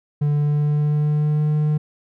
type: tone with pitch glide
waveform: triangle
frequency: 146.83 to 151.22 Hz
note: D3 to D#3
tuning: 0 to -49 cents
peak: -14 dBFS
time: 0.21-1.78 s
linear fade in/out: 10 ms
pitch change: +51 cents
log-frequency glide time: 0.34-1.49 s
effects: none